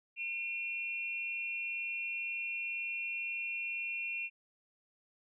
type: tone pair together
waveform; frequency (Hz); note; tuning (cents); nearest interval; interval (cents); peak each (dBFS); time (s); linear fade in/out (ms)
sine; 2413 / 2721; D7 / F7; +46 / -46; major second; 208; -38 / -38; 0.16-4.3; 50
effects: none